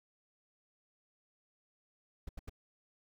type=noise bursts; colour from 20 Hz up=brown; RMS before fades=-41 dBFS; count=3; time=2.27-2.495 s; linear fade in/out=5 ms; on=21 ms; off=81 ms; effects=none